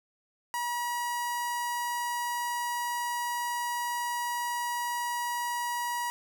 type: tone with notch filter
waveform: sawtooth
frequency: 962 Hz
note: B5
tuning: 46 cents flat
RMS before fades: -32 dBFS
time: 0.54-6.1 s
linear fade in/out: 0 ms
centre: 3500 Hz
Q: 1.7
effects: none